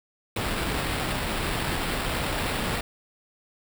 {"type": "noise with sample-and-hold", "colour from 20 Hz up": "pink", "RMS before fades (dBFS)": -28, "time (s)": [0.36, 2.81], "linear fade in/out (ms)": 5, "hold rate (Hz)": 6300, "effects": []}